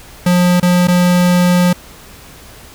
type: tone with dropouts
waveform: square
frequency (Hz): 178.1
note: F3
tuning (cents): +34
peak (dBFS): -9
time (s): 0.26-1.73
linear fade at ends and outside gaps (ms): 5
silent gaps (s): 0.6-0.627 / 0.873-0.882
effects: added 60 Hz sine -44 dBFS peak until 2.74 s + pink hiss -38 dBFS RMS until 2.74 s